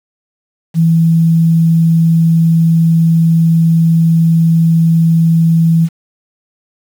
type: tone with quantisation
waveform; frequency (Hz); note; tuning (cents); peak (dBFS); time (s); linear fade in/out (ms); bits
sine; 164.6; E3; -2; -6; 0.74-5.89; 50; 6
effects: none